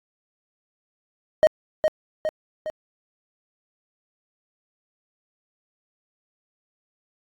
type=tone with echo; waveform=triangle; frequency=622.3 Hz; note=D#5; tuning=in tune; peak=-9 dBFS; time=1.43-1.47 s; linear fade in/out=0 ms; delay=410 ms; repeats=3; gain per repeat=-5 dB; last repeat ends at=2.7 s; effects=AAC 64 kbps